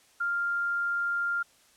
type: tone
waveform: sine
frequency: 1396.9 Hz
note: F6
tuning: in tune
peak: -26 dBFS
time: 0.2-1.43 s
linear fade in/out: 10 ms
effects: white hiss -61 dBFS RMS until 1.76 s + low-pass 10000 Hz 12 dB/octave